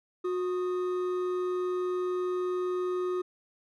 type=tone pair together; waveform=triangle; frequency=363.5 / 1240 Hz; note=F#4 / D#6; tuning=-31 / -6 cents; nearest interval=octave + major sixth; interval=2125 cents; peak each=-26 / -38 dBFS; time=0.24-3.22 s; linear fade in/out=10 ms; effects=none